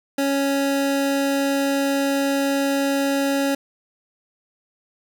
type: tone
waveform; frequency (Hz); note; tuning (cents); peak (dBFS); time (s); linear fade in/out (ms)
25% pulse; 277.2; C#4; 0; -15; 0.18-3.55; 5
effects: none